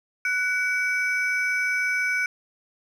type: ring-modulated tone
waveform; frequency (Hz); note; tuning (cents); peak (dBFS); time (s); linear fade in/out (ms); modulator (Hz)
triangle; 1881; A#6; +15; -17; 0.25-2.26; 2; 396
effects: none